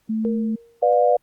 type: tone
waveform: sine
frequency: 220 Hz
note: A3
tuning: in tune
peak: -20 dBFS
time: 0.09-0.56 s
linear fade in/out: 10 ms
type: tone with exponential decay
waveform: sine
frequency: 466.2 Hz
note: A#4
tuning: in tune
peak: -21 dBFS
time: 0.25-0.85 s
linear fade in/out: 0 ms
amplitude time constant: 130 ms
type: chord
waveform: sine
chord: B diminished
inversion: none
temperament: just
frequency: 493.9 / 592.7 / 711.2 Hz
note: B4 / D5 / F5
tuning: 0 / +16 / +31 cents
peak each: -18 dBFS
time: 0.82-1.17 s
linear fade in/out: 10 ms
effects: pink hiss -66 dBFS RMS until 1.22 s + Opus 48 kbps